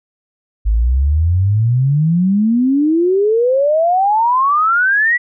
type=exponential sweep; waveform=sine; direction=up; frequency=51 to 1975.5 Hz; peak=-10 dBFS; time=0.65-5.18 s; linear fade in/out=20 ms; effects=none